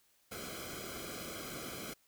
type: noise with comb filter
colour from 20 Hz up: pink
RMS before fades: -44 dBFS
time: 0.31-1.94 s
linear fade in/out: 10 ms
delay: 1.1 ms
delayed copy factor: -0.85
effects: white hiss -71 dBFS RMS until 2.07 s